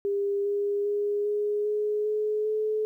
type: tone with pitch steps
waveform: sine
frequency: 401.7 / 406.4 / 411.1 / 415.9 / 420.7 / 425.6 / 430.5 Hz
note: G4 / G#4 / G#4 / G#4 / G#4 / G#4 / A4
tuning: +42 / -38 / -18 / +2 / +22 / +42 / -38 cents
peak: -24 dBFS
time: 0.05-2.85 s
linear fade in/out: 0 ms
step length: 400 ms
effects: 11-bit